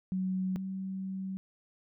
sine tone pair in turn, 187 / 190.6 Hz, F#3 / G3, +19 / -48 cents, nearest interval unison, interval 33 cents, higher second, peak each -29 / -34 dBFS, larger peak first, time 0.12-0.56 / 0.56-1.37 s, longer second, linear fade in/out 0 ms, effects none

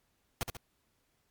pink noise with echo, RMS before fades -32 dBFS, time 0.41-0.43 s, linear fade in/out 0 ms, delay 69 ms, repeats 2, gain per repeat -6 dB, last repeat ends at 0.568 s, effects pink hiss -75 dBFS RMS until 1.3 s + MP3 96 kbps

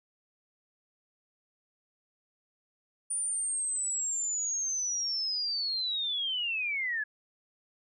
sine linear sweep, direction down, 9397 to 1669 Hz, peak -29 dBFS, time 3.1-7.04 s, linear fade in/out 10 ms, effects none

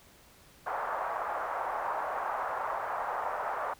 pink band-pass noise, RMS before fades -34 dBFS, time 0.66-3.74 s, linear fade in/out 10 ms, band 660 to 1300 Hz, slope 24 dB/octave, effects pink hiss -58 dBFS RMS until 3.79 s

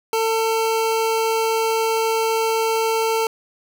25% pulse tone, 448.1 Hz, A4, 32 cents sharp, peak -14 dBFS, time 0.13-3.27 s, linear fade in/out 2 ms, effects none

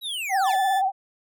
square linear sweep, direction down, 3951 to 466.2 Hz, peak -28 dBFS, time 0.01-0.57 s, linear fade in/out 50 ms
sine tone with vibrato, 770 Hz, G5, 31 cents flat, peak -19 dBFS, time 0.29-0.92 s, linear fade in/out 50 ms, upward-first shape sine, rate 17 Hz, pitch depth 58 cents each way
30% pulse tone, 1750 Hz, A6, 10 cents flat, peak -27 dBFS, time 0.43-0.82 s, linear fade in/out 50 ms
effects none

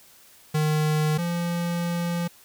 square tone pair in turn, 153.4 / 172.19 Hz, D#3 / F3, -24 / -24 cents, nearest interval major second, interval 200 cents, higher second, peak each -21 / -25 dBFS, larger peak first, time 0.54-1.18 / 1.18-2.28 s, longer second, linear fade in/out 10 ms, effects white hiss -53 dBFS RMS until 2.44 s

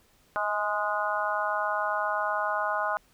harmonic tone with a mistuned harmonic, 207.7 Hz, G#3, in tune, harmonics 3 / 4 / 5 / 6 / 7, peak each -32 / -32 / -32 / -32 / -32 dBFS, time 0.36-2.97 s, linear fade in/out 0 ms, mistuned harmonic 3, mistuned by +25 cents, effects pink hiss -63 dBFS RMS until 3.13 s

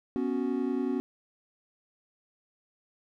triangle chord, B suspended second, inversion none, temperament just, 246.9 / 277.8 / 370.4 Hz, B3 / C#4 / F#4, 0 / +4 / +2 cents, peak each -29 / -29 / -31 dBFS, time 0.16-1 s, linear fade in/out 0 ms, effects none

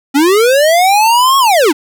square linear two-way sweep, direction up then down, 265.5 to 1108.7 to 265.5 Hz, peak -7 dBFS, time 0.14-1.73 s, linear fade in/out 20 ms, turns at 1.38 s, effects none

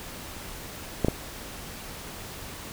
clicks, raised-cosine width 2 ms, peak -8 dBFS, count 2, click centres 1.047 / 1.084 s, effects pink hiss -40 dBFS RMS until 2.72 s

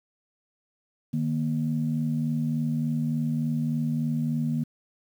sine tone pair together, 152.79 / 236.2 Hz, D#3 / A#3, -31 / +23 cents, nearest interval minor sixth, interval 754 cents, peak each -26 dBFS, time 1.13-4.64 s, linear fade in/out 10 ms, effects tanh soft clip ceiling -16 dBFS + 9-bit

